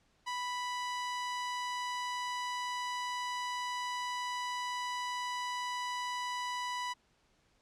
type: tone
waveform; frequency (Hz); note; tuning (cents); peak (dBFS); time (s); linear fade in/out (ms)
sawtooth; 987.8; B5; 0; -31; 0.26-6.94; 20
effects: pink hiss -71 dBFS RMS until 7.61 s + low-pass 7000 Hz 12 dB/octave